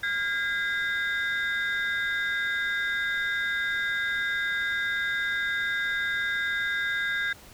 sine tone cluster, 1408 / 1625 / 2032 / 3658 Hz, F6 / G#6 / B6 / A#7, +14 / -38 / +49 / -33 cents, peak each -35 / -26 / -32 / -35 dBFS, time 0.03-7.33 s, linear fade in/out 5 ms, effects tanh soft clip ceiling -19 dBFS + pink hiss -50 dBFS RMS until 7.53 s

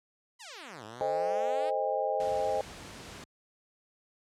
5% pulse exponential two-way sweep, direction down then up, 1051 to 103.7 to 326.7 Hz, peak -32 dBFS, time 0.39-1.71 s, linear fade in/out 20 ms, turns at 0.84 s
sine chord, A half-diminished seventh, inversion none, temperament equal with one note detuned, 440 / 523.3 / 622.3 / 804.6 Hz, A4 / C5 / Eb5 / G5, 0 / 0 / 0 / +45 cents, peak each -37 / -32 / -32 / -32 dBFS, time 1.01-2.61 s, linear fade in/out 0 ms
pink noise, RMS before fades -45 dBFS, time 2.2-3.24 s, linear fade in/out 2 ms
effects high-pass 60 Hz 12 dB/octave + low-pass 8000 Hz 12 dB/octave

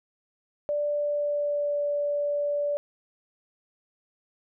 sine tone with pitch glide, 587 to 580.6 Hz, D5 to D5, -1 to -20 cents, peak -24 dBFS, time 0.69-2.77 s, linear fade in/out 0 ms, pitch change -19 cents, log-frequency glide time 0.86-1.81 s, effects none

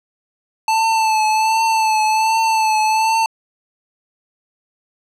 square tone with vibrato, 880 Hz, A5, in tune, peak -14 dBFS, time 0.68-3.26 s, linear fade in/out 2 ms, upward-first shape triangle, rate 1.3 Hz, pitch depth 40 cents each way, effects low-pass 9000 Hz 12 dB/octave

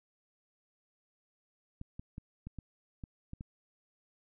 clicks, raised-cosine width 5 ms, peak -30 dBFS, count 8, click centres 1.814 / 1.995 / 2.181 / 2.47 / 2.587 / 3.038 / 3.334 / 3.409 s, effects none

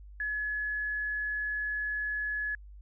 sine tone, 1700 Hz, G#6, 40 cents sharp, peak -30 dBFS, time 0.2-2.55 s, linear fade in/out 2 ms, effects added 50 Hz sine -46 dBFS peak until 2.81 s

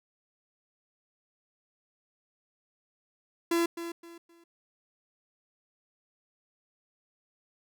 45% pulse tone with echo, 338.4 Hz, E4, 45 cents sharp, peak -24 dBFS, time 3.51-3.66 s, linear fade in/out 5 ms, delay 260 ms, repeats 3, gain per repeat -11 dB, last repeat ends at 4.44 s, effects none

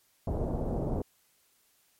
pink low-pass noise, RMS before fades -31 dBFS, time 0.27-1.02 s, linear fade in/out 5 ms, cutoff 700 Hz, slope 24 dB/octave, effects white hiss -68 dBFS RMS until 1.99 s + MP3 64 kbps

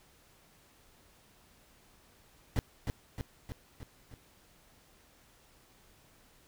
brown noise with echo, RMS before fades -28 dBFS, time 2.56-2.59 s, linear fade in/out 0 ms, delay 310 ms, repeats 5, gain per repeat -4 dB, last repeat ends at 4.14 s, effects pink hiss -63 dBFS RMS until 6.47 s

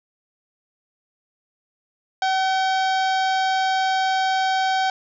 harmonic tone with a mistuned harmonic, 760 Hz, F#5, 46 cents sharp, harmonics 1 / 2 / 3 / 4 / 5 / 6 / 7 / 8 / 9, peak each -19 / -26 / -34 / -32 / -36 / -36 / -37 / -46 / -44 dBFS, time 2.22-4.9 s, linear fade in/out 2 ms, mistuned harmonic 4, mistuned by +80 cents, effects none

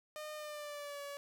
sawtooth tone with pitch glide, 609 to 568.2 Hz, D#5 to C#5, -37 to +43 cents, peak -39 dBFS, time 0.16-1.17 s, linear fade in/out 0 ms, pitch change -120 cents, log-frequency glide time 0.35-1.02 s, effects none

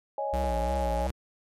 sine chord, C# suspended second, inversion none, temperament equal, 554.4 / 622.3 / 830.6 Hz, C#5 / D#5 / G#5, 0 / 0 / 0 cents, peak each -32 / -34 / -31 dBFS, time 0.18-1.07 s, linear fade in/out 2 ms
square tone with vibrato, 61.74 Hz, B1, in tune, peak -29 dBFS, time 0.33-1.11 s, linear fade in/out 5 ms, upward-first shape sine, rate 2.9 Hz, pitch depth 120 cents each way
effects MP3 64 kbps

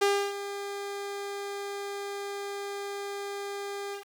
sawtooth tone with ADSR envelope, 401.6 Hz, G4, 42 cents sharp, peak -17 dBFS, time 0.01-4.05 s, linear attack 12 ms, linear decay 300 ms, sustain -13 dB, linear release 120 ms, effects low-pass 9000 Hz 12 dB/octave + 8-bit

